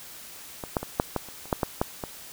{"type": "clicks", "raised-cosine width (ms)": 1, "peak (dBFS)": [-19, -9, -18, -6, -11, -28, -29, -8, -9, -8, -17], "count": 11, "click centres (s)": [0.638, 0.768, 0.83, 0.999, 1.163, 1.287, 1.456, 1.528, 1.632, 1.815, 2.038], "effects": ["white hiss -44 dBFS RMS until 2.32 s"]}